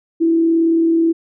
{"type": "tone with frequency modulation", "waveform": "sine", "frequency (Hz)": 330, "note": "E4", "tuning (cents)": 2, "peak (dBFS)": -11, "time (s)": [0.2, 1.13], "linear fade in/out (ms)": 20, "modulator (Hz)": 38.4, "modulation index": 0.21, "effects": []}